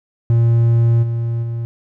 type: tone with level steps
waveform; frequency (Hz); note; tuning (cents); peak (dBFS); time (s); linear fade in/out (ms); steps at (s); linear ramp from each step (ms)
triangle; 116.54; A#2; 0; -8 / -15 / -18; 0.3-1.65; 0; 1.02 / 1.42; 20
effects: none